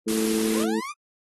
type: harmonic tone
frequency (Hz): 110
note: A2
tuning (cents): 0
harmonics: 2 / 3 / 4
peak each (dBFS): -25 / -27 / -28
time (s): 0.06-0.81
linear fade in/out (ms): 20
type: noise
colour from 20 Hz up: white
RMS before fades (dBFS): -31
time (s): 0.08-0.64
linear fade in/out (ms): 2
type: linear sweep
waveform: 30% pulse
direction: up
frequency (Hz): 434.5 to 1241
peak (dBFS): -29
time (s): 0.53-0.93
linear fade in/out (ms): 20
effects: AAC 32 kbps